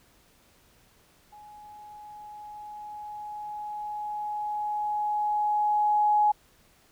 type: tone with level ramp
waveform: sine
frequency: 839 Hz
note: G#5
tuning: 17 cents sharp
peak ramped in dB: -46 to -18 dBFS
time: 1.32-6.32 s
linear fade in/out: 10 ms
effects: pink hiss -61 dBFS RMS until 6.91 s